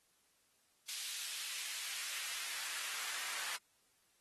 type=noise with high-pass filter sweep; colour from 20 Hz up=pink; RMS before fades=-43 dBFS; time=0.88-3.57 s; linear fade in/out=10 ms; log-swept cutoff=3200 to 1300 Hz; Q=1; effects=white hiss -74 dBFS RMS until 4.2 s + AAC 32 kbps